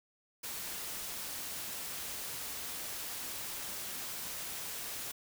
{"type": "noise", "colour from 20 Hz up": "white", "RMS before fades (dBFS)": -41, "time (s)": [0.43, 5.12], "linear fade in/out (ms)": 10, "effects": []}